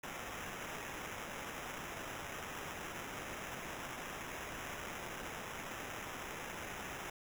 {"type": "noise with sample-and-hold", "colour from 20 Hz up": "white", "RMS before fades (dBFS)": -45, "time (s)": [0.03, 7.1], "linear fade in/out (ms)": 5, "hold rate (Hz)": 4410, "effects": []}